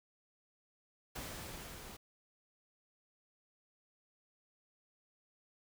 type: noise with level ramp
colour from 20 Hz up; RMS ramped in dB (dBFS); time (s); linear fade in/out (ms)
pink; -44 to -51; 1.15-1.97; 10
effects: none